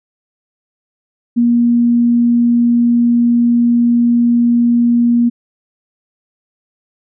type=tone; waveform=sine; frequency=237.7 Hz; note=A#3; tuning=34 cents sharp; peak=-8 dBFS; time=1.36-5.3 s; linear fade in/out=20 ms; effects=none